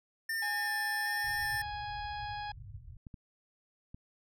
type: tone with vibrato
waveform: square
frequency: 1790 Hz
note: A6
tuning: 29 cents sharp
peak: -33 dBFS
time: 0.29-1.62 s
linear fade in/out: 5 ms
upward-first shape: square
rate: 1.3 Hz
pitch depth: 12 cents each way
type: harmonic tone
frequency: 830.6 Hz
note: G#5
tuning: in tune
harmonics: 1 / 2 / 3 / 4 / 5 / 6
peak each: -38 / -45 / -52 / -51 / -54 / -52 dBFS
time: 0.42-2.52 s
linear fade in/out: 5 ms
type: low-pass noise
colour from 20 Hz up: white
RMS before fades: -48 dBFS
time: 1.24-2.97 s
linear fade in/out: 5 ms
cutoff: 130 Hz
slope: 96 dB/octave
type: clicks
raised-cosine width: 5 ms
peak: -34 dBFS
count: 3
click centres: 3.068 / 3.142 / 3.945 s
effects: none